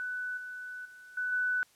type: tone with level steps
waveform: sine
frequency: 1493 Hz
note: F#6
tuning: 15 cents sharp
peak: -33 / -39 / -49 / -30 / -27 dBFS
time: 0-1.63 s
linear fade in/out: 0 ms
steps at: 0.37 / 0.85 / 1.17 / 1.32 s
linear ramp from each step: 5 ms
effects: white hiss -64 dBFS RMS until 1.75 s + low-pass 11000 Hz 12 dB/octave